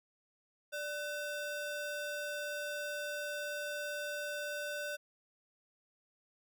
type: ring-modulated tone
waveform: square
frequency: 1046.5 Hz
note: C6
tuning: in tune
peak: -35 dBFS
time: 0.72-4.97 s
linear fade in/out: 20 ms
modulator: 459 Hz
effects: none